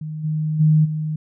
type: tone with level steps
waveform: sine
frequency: 154.8 Hz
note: D#3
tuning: 9 cents flat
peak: -26 / -19 / -11 / -21 dBFS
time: 0.01-1.16 s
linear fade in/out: 5 ms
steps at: 0.23 / 0.59 / 0.84 s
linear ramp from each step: 20 ms
effects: none